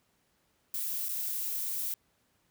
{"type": "noise with dropouts", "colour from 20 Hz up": "violet", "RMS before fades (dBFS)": -34, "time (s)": [0.74, 1.94], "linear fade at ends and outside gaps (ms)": 1, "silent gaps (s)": [1.085, 1.091], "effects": ["pink hiss -72 dBFS RMS until 2.5 s", "high-pass 60 Hz 12 dB/octave"]}